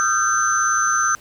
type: tone cluster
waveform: sine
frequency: 1237 / 1355 / 1558 / 6120 Hz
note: D#6 / E6 / G6 / G8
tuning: -10 / +47 / -11 / -42 cents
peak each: -21 dBFS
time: 0-1.15 s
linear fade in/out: 0 ms
effects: tanh soft clip ceiling -6 dBFS + pink hiss -48 dBFS RMS until 1.2 s